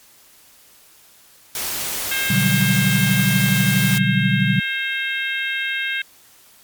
white noise, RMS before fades -25 dBFS, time 1.55-3.98 s, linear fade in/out 2 ms
harmonic tone, 533 Hz, C5, 32 cents sharp, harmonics 3 / 4 / 5 / 6 / 7, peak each -24 / -26 / -28 / -30 / -31 dBFS, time 2.11-6.02 s, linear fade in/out 5 ms
sine chord, G major seventh, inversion first, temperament just, 122.5 / 147 / 183.75 / 196 Hz, B2 / D3 / F#3 / G3, -14 / +2 / -12 / 0 cents, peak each -21 dBFS, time 2.3-4.6 s, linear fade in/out 5 ms
effects white hiss -50 dBFS RMS until 6.63 s + MP3 96 kbps

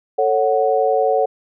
sine chord, F# minor, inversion first, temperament just, 444 / 555 / 740 Hz, A4 / C#5 / F#5, +16 / +2 / 0 cents, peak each -18 dBFS, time 0.18-1.26 s, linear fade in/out 10 ms, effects none

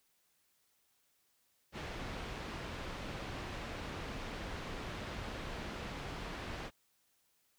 pink low-pass noise, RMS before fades -43 dBFS, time 1.72-6.71 s, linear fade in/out 50 ms, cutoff 3500 Hz, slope 12 dB/octave, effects white hiss -75 dBFS RMS until 7.58 s

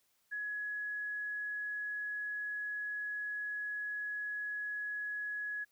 sine tone, 1682 Hz, G#6, 22 cents sharp, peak -36 dBFS, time 0.31-5.65 s, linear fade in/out 20 ms, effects white hiss -75 dBFS RMS until 5.71 s

